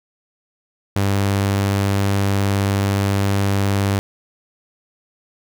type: tone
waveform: sawtooth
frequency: 99.2 Hz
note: G2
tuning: 21 cents sharp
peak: -12 dBFS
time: 0.96-3.99 s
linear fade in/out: 0 ms
effects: none